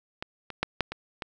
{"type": "clicks", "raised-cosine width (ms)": 0.3, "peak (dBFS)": [-17, -21, -9, -8, -18, -17], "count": 6, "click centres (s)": [0.225, 0.503, 0.63, 0.807, 0.92, 1.222], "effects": []}